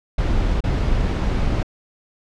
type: noise with dropouts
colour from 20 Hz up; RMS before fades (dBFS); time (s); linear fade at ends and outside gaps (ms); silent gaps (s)
brown; -19; 0.18-1.63; 5; 0.606-0.638
effects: low-pass 5000 Hz 12 dB/octave

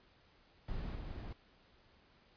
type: noise with level steps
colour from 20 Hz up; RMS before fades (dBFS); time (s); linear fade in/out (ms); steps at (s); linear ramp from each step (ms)
brown; -41 / -44; 0.68-1.33; 5; 0.95; 2
effects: pink hiss -67 dBFS RMS until 2.36 s + resampled to 11025 Hz

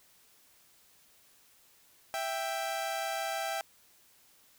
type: tone pair together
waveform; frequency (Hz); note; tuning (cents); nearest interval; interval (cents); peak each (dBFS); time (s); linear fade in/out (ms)
sawtooth; 660 / 786; E5 / G5; +2 / +4; minor third; 302; -32 / -31; 2.14-3.61; 0
effects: white hiss -63 dBFS RMS until 4.58 s

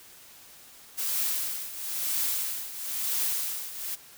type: noise with tremolo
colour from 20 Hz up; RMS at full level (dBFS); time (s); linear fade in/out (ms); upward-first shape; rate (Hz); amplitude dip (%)
blue; -27; 0.97-3.96; 20; triangle; 1; 80
effects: white hiss -51 dBFS RMS until 4.17 s

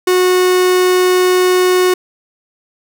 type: tone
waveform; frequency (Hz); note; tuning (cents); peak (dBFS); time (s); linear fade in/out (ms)
45% pulse; 365.8; F#4; -20; -9; 0.07-1.94; 5
effects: none

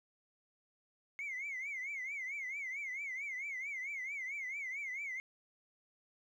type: tone with vibrato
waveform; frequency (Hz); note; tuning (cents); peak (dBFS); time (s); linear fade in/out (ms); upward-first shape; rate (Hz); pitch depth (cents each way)
sine; 2156; C#7; -49; -37; 1.19-5.2; 0; triangle; 4.5; 160
effects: tanh soft clip ceiling -36 dBFS + 12-bit

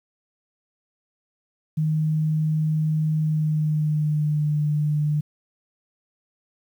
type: tone with pitch glide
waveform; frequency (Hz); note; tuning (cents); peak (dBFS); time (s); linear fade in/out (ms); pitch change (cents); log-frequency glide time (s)
sine; 155.56 to 149.74; D#3 to D3; 0 to +34; -19; 1.77-5.21; 10; -66; 3.2-4.47
effects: 9-bit

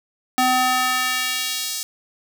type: tone with high-pass filter sweep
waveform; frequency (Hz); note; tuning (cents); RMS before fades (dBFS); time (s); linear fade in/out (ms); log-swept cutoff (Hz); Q
square; 254.4; C4; -48; -21; 0.38-1.83; 0; 520 to 5500; 1.1
effects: none

